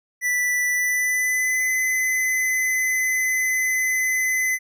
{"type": "tone with pitch glide", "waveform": "square", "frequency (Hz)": [1975.5, 2028], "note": ["B6", "B6"], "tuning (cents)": [0, 45], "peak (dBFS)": -20, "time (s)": [0.21, 4.59], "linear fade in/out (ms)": 50, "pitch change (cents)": 45, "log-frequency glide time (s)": [0.73, 1.69], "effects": []}